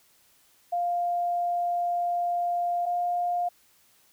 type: tone pair in turn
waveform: sine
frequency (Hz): 700 / 705.3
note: F5 / F5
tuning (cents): +4 / +17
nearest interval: unison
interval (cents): 13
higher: second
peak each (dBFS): -24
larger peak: neither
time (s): 0.72-2.86 / 2.86-3.49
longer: first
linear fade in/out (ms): 10
effects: white hiss -62 dBFS RMS until 4.12 s